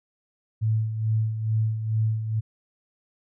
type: tone with tremolo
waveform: sine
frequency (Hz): 110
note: A2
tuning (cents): 0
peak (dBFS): -19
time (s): 0.61-2.41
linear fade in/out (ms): 20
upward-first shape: sine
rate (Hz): 2.3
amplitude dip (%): 60
effects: none